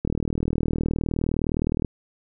click train, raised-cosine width 3 ms, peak -11 dBFS, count 72, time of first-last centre 0.05-1.847 s, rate 39.5 Hz, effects none

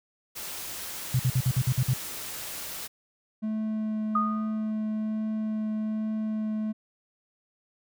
white noise, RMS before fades -37 dBFS, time 0.35-2.88 s, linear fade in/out 20 ms
sine tone bursts, 128 Hz, C3, 38 cents flat, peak -20 dBFS, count 8, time 1.14-1.937 s, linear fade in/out 5 ms, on 55 ms, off 51 ms
triangle tone with vibrato, 216.6 Hz, A3, 27 cents flat, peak -25 dBFS, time 3.42-6.73 s, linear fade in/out 20 ms, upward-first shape triangle, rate 1.2 Hz, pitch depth 8 cents each way
sine tone with exponential decay, 1235 Hz, D#6, 13 cents flat, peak -20 dBFS, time 4.15-4.71 s, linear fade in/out 5 ms, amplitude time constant 120 ms
effects none

